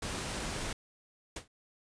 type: noise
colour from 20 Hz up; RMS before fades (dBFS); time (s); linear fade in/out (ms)
pink; -37; 0.02-0.73; 5
type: noise with exponential decay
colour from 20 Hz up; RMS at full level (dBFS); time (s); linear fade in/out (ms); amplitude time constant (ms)
pink; -35; 1.36-1.48; 5; 26
effects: resampled to 22050 Hz